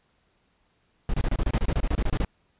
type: noise bursts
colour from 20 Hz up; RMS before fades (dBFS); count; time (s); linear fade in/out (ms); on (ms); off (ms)
brown; -23; 16; 1.09-2.248; 2; 48; 26
effects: pink hiss -68 dBFS RMS until 2.59 s + resampled to 8000 Hz